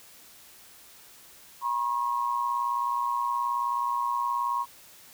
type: tone pair together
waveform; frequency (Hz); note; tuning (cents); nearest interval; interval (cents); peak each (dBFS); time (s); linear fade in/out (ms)
sine; 963 / 1081.9; B5 / C#6; -44 / -42; major second; 202; -28; 1.61-4.66; 50
effects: white hiss -52 dBFS RMS until 5.13 s